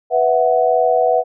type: chord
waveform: sine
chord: B suspended fourth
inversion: none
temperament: just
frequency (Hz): 493.9 / 658.5 / 740.8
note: B4 / E5 / F#5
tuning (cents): 0 / -2 / +2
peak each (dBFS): -16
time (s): 0.1-1.24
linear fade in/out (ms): 50
effects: none